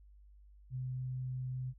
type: tone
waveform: sine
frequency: 128.2 Hz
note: C3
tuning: 35 cents flat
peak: -36 dBFS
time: 0.7-1.74 s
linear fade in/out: 50 ms
effects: added 50 Hz sine -56 dBFS peak until 1.78 s